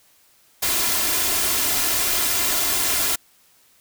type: noise with comb filter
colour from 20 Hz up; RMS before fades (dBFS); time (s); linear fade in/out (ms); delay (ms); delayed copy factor
white; -21; 0.62-3.16; 10; 2.9; +0.55
effects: white hiss -57 dBFS RMS until 3.8 s